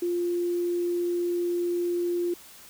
sine tone, 349.2 Hz, F4, in tune, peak -24 dBFS, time 0.02-2.34 s, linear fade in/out 5 ms, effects white hiss -49 dBFS RMS until 2.69 s

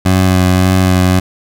20% pulse tone with vibrato, 92.5 Hz, F#2, in tune, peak -3 dBFS, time 0.05-1.2 s, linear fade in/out 10 ms, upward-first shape sine, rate 1.8 Hz, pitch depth 20 cents each way, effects none

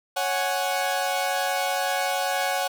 sawtooth chord, C# suspended fourth, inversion none, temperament equal, 554.4 / 740 / 830.6 Hz, C#5 / F#5 / G#5, 0 / 0 / 0 cents, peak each -25 / -22 / -26 dBFS, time 0.16-2.68 s, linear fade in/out 10 ms, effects none

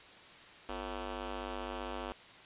10% pulse ring-modulated tone, 198.7 Hz, G3, 24 cents sharp, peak -27 dBFS, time 0.69-2.12 s, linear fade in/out 0 ms, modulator 147 Hz, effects white hiss -54 dBFS RMS until 2.45 s + resampled to 8000 Hz

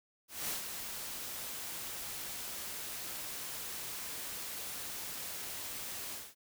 white noise with ADSR envelope, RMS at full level -36 dBFS, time 0.28-6.35 s, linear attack 210 ms, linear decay 120 ms, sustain -6 dB, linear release 220 ms, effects none

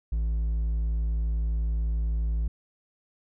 sine tone with hard clipping, 55.8 Hz, A1, 25 cents sharp, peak -25 dBFS, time 0.12-2.48 s, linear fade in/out 5 ms, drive 3 dB, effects none

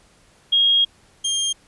sine / 25% pulse tone pair in turn, 3265 / 3207 Hz, G#7 / G7, -30 / +39 cents, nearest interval unison, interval 31 cents, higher first, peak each -13 / -16 dBFS, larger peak first, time 0.52-0.85 / 1.24-1.53 s, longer first, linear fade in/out 10 ms, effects pink hiss -55 dBFS RMS until 1.67 s + resampled to 24000 Hz

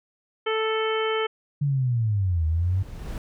harmonic tone, 440 Hz, A4, in tune, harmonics 1 / 2 / 3 / 4 / 5 / 6 / 7, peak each -24 / -33 / -30 / -36 / -33 / -42 / -33 dBFS, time 0.46-1.27 s, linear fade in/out 10 ms
sine linear two-way sweep, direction down then up, 146.83 to 77.78 to 96.9 Hz, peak -20 dBFS, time 1.61-2.83 s, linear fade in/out 10 ms, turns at 2.46 s
brown noise with exponential growth, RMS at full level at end -30 dBFS, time 1.93-3.18 s, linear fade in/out 1 ms, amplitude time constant 270 ms
effects none

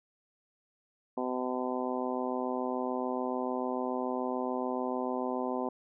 harmonic tone, 126.9 Hz, B2, 47 cents sharp, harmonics 2 / 3 / 4 / 5 / 6 / 7 / 8, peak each -35 / -37 / -38 / -39 / -40 / -40 / -41 dBFS, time 1.17-5.69 s, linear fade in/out 5 ms, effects none

